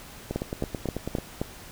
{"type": "two click trains", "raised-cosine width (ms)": 2, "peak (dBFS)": [-13, -16], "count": [5, 9], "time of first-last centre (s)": [[0.36, 1.415], [0.31, 1.185]], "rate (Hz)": [3.79, 9.14], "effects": ["pink hiss -45 dBFS RMS until 1.71 s"]}